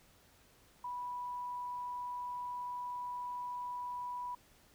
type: tone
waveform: sine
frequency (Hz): 983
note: B5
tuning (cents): -8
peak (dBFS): -38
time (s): 0.84-4.35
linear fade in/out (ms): 5
effects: pink hiss -65 dBFS RMS until 4.74 s